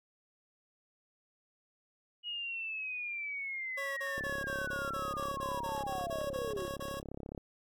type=linear sweep; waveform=sine; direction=down; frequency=2902 to 336.8 Hz; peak=-36 dBFS; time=2.23-6.68 s; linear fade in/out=50 ms
type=tone bursts; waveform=25% pulse; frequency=552 Hz; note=C#5; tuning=7 cents flat; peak=-35 dBFS; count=14; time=3.77-6.999 s; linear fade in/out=10 ms; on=200 ms; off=33 ms
type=click train; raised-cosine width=2 ms; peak=-29 dBFS; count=111; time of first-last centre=4.18-7.378 s; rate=34.4 Hz
effects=AAC 64 kbps